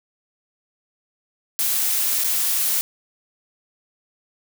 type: noise with dropouts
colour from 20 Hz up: blue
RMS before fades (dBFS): -21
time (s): 1.59-2.81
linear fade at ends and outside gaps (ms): 0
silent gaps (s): 2.238-2.244
effects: none